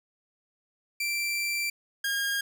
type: tone pair in turn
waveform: sawtooth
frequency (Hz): 2349 / 1622.7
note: D7 / G#6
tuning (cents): 0 / -41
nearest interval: tritone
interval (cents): 641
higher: first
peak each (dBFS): -24 / -23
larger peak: second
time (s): 1-1.7 / 2.04-2.41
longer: first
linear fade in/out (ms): 5
effects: none